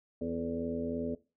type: harmonic tone with a mistuned harmonic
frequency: 83.1 Hz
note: E2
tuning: 15 cents sharp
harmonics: 1 / 2 / 3 / 4 / 5 / 6 / 7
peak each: -46 / -45 / -35 / -45 / -38 / -45 / -40 dBFS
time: 0.21-1.15 s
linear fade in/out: 5 ms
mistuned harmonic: 5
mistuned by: +53 cents
effects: noise-tail reverb RT60 0.3 s tail -19 dB re dry